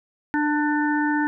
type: harmonic tone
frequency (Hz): 297.4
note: D4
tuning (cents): +22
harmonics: 1 / 3 / 5 / 6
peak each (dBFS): -21 / -26 / -28 / -29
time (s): 0.34-1.27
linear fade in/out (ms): 0
effects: none